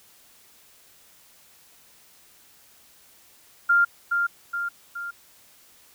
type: tone with echo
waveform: sine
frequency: 1396.9 Hz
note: F6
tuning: in tune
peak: -15 dBFS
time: 3.69-3.85 s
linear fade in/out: 10 ms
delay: 420 ms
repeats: 3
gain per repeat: -5 dB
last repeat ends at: 5.11 s
effects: white hiss -55 dBFS RMS until 5.94 s